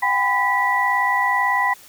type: tone cluster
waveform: sine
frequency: 747 / 805 / 1003 / 1956 Hz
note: F#5 / G5 / B5 / B6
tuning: +16 / +46 / +26 / -17 cents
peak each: -29 / -23 / -20 / -20 dBFS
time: 0.02-1.74 s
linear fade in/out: 10 ms
effects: white hiss -46 dBFS RMS until 1.88 s